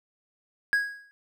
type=tone with exponential decay; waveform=triangle; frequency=1652 Hz; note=G#6; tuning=10 cents flat; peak=-16 dBFS; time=0.73-1.11 s; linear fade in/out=0 ms; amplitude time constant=82 ms; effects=none